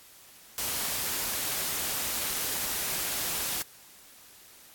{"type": "noise", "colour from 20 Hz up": "white", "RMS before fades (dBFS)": -31, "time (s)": [0.58, 3.62], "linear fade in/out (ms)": 0, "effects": ["white hiss -53 dBFS RMS until 4.74 s", "AAC 64 kbps"]}